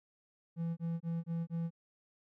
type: tone bursts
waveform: triangle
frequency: 167 Hz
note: E3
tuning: 23 cents sharp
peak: -31 dBFS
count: 5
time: 0.56-1.706 s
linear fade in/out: 50 ms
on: 210 ms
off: 24 ms
effects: none